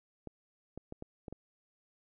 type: clicks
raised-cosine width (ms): 2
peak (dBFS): -29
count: 6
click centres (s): 0.273 / 0.776 / 0.924 / 1.024 / 1.282 / 1.326
effects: none